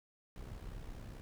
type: noise with amplitude modulation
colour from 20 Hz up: brown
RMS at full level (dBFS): -44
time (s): 0.36-1.21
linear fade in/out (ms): 0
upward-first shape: sine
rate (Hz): 64.7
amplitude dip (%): 60
effects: none